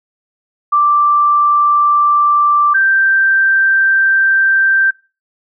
sine tone pair in turn, 1174.7 / 1568 Hz, D6 / G6, 0 / 0 cents, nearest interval perfect fourth, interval 500 cents, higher second, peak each -8 dBFS, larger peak neither, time 0.72-2.74 / 2.74-4.91 s, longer second, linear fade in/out 10 ms, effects noise-tail reverb RT60 0.3 s tail -20 dB re dry

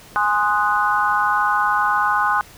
sine chord, Ab dominant seventh, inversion none, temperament equal, 830.6 / 1046.5 / 1244.5 / 1480 Hz, Ab5 / C6 / Eb6 / Gb6, 0 / 0 / 0 / 0 cents, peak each -21 dBFS, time 0.16-2.41 s, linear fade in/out 0 ms, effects pink hiss -44 dBFS RMS until 2.57 s

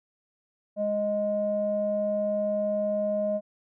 square tone with low-pass filter, 207.7 Hz, G#3, in tune, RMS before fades -27 dBFS, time 0.76-3.41 s, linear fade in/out 50 ms, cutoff 600 Hz, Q 10, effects none

